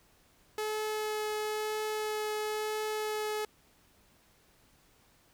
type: tone with vibrato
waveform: sawtooth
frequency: 428.1 Hz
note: A4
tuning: 47 cents flat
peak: -28 dBFS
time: 0.58-3.45 s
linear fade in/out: 2 ms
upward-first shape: triangle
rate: 1 Hz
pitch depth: 9 cents each way
effects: pink hiss -65 dBFS RMS until 5.33 s